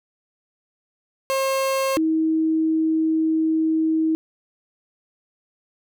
30% pulse / sine tone pair in turn, 536 / 318.7 Hz, C5 / D#4, +42 / +42 cents, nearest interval major sixth, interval 900 cents, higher first, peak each -17 dBFS, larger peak neither, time 1.3-1.97 / 1.97-4.15 s, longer second, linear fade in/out 0 ms, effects none

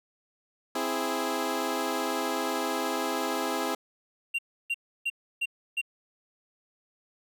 15% pulse chord, C augmented, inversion none, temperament equal, 261.6 / 329.6 / 415.3 Hz, C4 / E4 / G#4, 0 / 0 / 0 cents, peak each -26 dBFS, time 0.75-3.75 s, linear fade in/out 5 ms
triangle tone bursts, 2765 Hz, F7, 18 cents flat, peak -24 dBFS, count 5, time 4.34-5.815 s, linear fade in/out 10 ms, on 47 ms, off 310 ms
effects none

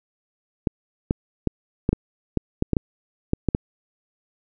clicks, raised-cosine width 3 ms, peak -6 dBFS, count 12, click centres 0.672 / 1.109 / 1.473 / 1.891 / 1.93 / 2.373 / 2.624 / 2.733 / 2.768 / 3.334 / 3.487 / 3.549 s, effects none

